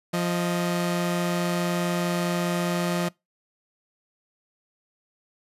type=tone pair together; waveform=sawtooth; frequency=174.61 / 623.4 Hz; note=F3 / D#5; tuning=0 / +3 cents; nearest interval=octave + minor seventh; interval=2203 cents; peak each=-20 / -27 dBFS; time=0.13-3.09 s; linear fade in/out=10 ms; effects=noise-tail reverb RT60 0.2 s tail -24 dB re dry + resampled to 32000 Hz